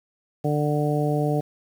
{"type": "harmonic tone", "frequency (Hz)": 148.4, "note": "D3", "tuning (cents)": 18, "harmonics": [1, 2, 3, 4, 5], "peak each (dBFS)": [-23, -27, -27, -29, -30], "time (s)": [0.44, 1.41], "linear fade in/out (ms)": 10, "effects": ["8-bit"]}